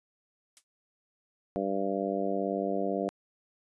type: noise with exponential decay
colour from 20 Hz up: blue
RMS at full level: -45 dBFS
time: 0.57-0.64 s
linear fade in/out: 0 ms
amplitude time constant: 15 ms
type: harmonic tone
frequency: 98 Hz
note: G2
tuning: in tune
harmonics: 2 / 3 / 4 / 5 / 6 / 7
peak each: -35 / -35 / -35 / -35 / -35 / -35 dBFS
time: 1.56-3.09 s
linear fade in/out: 0 ms
effects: resampled to 22050 Hz